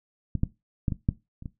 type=clicks; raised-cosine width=5 ms; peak=-15 / -10 / -12 / -16 / -9 / -29 / -23 dBFS; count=7; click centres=0.353 / 0.434 / 0.882 / 0.922 / 1.089 / 1.424 / 1.458 s; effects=noise-tail reverb RT60 0.2 s tail -17 dB re dry